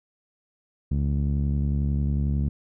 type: tone with low-pass filter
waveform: sawtooth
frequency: 71.1 Hz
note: C#2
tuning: 45 cents sharp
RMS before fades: -24 dBFS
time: 0.91-2.49 s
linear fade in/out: 5 ms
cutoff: 190 Hz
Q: 1.8
effects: none